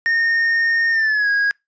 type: tone with pitch glide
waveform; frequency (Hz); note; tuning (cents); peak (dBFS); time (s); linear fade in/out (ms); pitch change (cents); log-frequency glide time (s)
triangle; 1836 to 1645.2; A#6 to G#6; -27 to -17; -13; 0.06-1.51; 0; -190; 0.91-1.29
effects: noise-tail reverb RT60 0.2 s tail -26 dB re dry + resampled to 16000 Hz